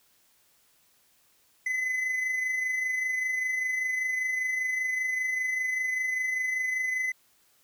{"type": "tone with amplitude modulation", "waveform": "triangle", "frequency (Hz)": 2024, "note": "B6", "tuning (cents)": 42, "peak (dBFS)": -23, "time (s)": [1.66, 7.12], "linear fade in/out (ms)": 5, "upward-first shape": "sine", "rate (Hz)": 25.1, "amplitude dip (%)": 40, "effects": ["white hiss -65 dBFS RMS until 7.63 s"]}